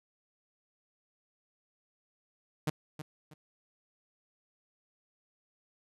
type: tone with echo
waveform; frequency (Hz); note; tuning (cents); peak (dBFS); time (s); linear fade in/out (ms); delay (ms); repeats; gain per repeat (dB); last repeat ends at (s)
sawtooth; 152.8; D#3; -31; -24; 2.67-2.7; 5; 320; 2; -11; 3.34
effects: resampled to 32000 Hz